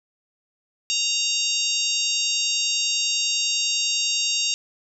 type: harmonic tone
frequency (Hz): 930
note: A#5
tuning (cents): -4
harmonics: 3 / 4 / 5 / 6 / 7 / 8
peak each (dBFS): -26 / -27 / -28 / -29 / -29 / -30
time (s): 0.9-4.54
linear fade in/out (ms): 0
effects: none